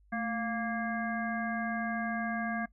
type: harmonic tone with a mistuned harmonic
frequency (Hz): 233.1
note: A#3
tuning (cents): 0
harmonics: 1 / 3 / 5 / 7 / 9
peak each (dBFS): -34 / -37 / -42 / -37 / -45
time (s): 0.12-2.66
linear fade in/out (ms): 10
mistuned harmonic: 1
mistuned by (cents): -88
effects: noise-tail reverb RT60 0.1 s tail -19 dB re dry + added 50 Hz sine -60 dBFS peak until 2.72 s